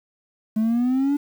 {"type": "exponential sweep", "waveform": "triangle", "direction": "up", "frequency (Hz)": [214.3, 291.1], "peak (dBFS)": -15, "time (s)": [0.56, 1.17], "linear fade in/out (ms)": 10, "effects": ["tanh soft clip ceiling -12 dBFS", "8-bit"]}